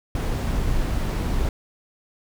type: noise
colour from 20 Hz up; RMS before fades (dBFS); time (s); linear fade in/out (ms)
brown; -23; 0.15-1.49; 2
effects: none